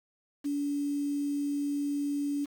sine tone with quantisation, 286.8 Hz, D4, 41 cents flat, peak -28 dBFS, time 0.44-2.46 s, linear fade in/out 20 ms, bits 8, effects none

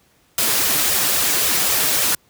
white noise with flanger, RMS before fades -18 dBFS, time 0.38-2.15 s, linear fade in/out 2 ms, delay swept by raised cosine 1.6 to 6.9 ms, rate 3.7 Hz, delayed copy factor +1, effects pink hiss -58 dBFS RMS until 2.29 s + high-pass 60 Hz 12 dB/octave

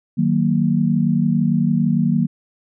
sine chord, D# minor, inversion none, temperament just, 155.56 / 186.68 / 233.3 Hz, D#3 / F#3 / A#3, 0 / +16 / +2 cents, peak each -19 / -19 / -18 dBFS, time 0.17-2.27 s, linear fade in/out 20 ms, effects none

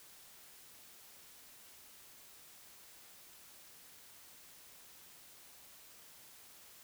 silence, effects white hiss -58 dBFS RMS until 6.83 s

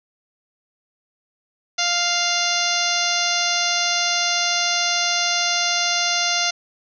harmonic tone, 698.5 Hz, F5, in tune, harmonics 1 / 2 / 3 / 4 / 5 / 6 / 7 / 8 / 9, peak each -27 / -27 / -27 / -27 / -27 / -27 / -27 / -27 / -27 dBFS, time 1.78-6.51 s, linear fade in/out 10 ms, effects none

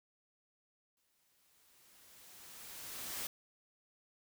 white noise with exponential growth, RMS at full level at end -40 dBFS, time 0.97-3.27 s, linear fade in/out 2 ms, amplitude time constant 500 ms, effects none

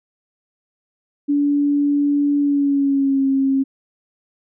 sine tone with pitch glide, 287.6 to 269.9 Hz, D4 to C#4, -36 to -46 cents, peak -14 dBFS, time 1.28-3.64 s, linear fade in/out 20 ms, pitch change -110 cents, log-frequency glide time 2.39-3.27 s, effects none

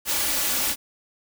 white noise with comb filter, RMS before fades -24 dBFS, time 0.05-0.76 s, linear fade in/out 50 ms, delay 3.5 ms, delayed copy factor +0.6, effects none

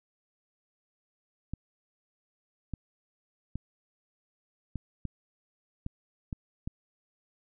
clicks, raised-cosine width 5 ms, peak -22 dBFS, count 8, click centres 1.536 / 2.737 / 3.556 / 4.757 / 5.053 / 5.864 / 6.328 / 6.675 s, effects none

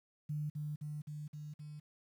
sine tone with echo, 150 Hz, D3, 37 cents sharp, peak -35 dBFS, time 0.29-0.5 s, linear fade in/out 10 ms, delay 260 ms, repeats 5, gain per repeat -2 dB, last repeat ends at 1.8 s, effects 11-bit

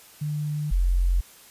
sine tone pair in turn, 149.4 / 44.54 Hz, D3 / F1, +30 / +35 cents, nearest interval octave + major sixth, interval 2095 cents, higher first, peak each -25 / -18 dBFS, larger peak second, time 0.21-0.71 / 0.71-1.21 s, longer neither, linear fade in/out 10 ms, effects white hiss -50 dBFS RMS until 1.5 s + resampled to 32000 Hz

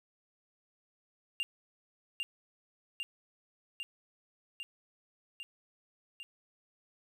triangle tone with echo, 2794 Hz, F7, in tune, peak -29 dBFS, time 1.4-1.43 s, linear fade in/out 0 ms, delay 800 ms, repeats 6, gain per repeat -2 dB, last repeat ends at 6.23 s, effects none

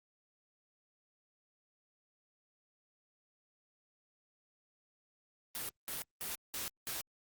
white noise bursts, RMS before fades -40 dBFS, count 5, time 5.55-7.01 s, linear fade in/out 0 ms, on 140 ms, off 190 ms, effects Opus 32 kbps

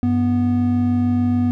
triangle tone pair together, 97.39 / 245.4 Hz, G2 / B3, -11 / -11 cents, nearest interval octave + major third, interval 1600 cents, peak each -19 / -14 dBFS, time 0.03-1.51 s, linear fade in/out 0 ms, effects none

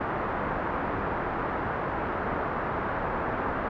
white low-pass noise, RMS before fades -30 dBFS, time 0-3.69 s, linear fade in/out 10 ms, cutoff 1400 Hz, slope 24 dB/octave, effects none

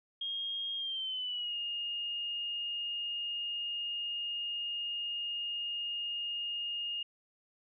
sine tone with pitch glide, 3246 to 2842 Hz, G#7 to F7, -40 to +30 cents, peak -34 dBFS, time 0.21-7.03 s, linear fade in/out 5 ms, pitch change -230 cents, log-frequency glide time 0.76-1.56 s, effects none

